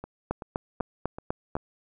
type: two click trains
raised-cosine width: 1 ms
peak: -23 / -13 dBFS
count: 5 / 6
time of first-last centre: 0.04-1.567 / 0.31-1.554 s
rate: 2.62 / 4.02 Hz
effects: none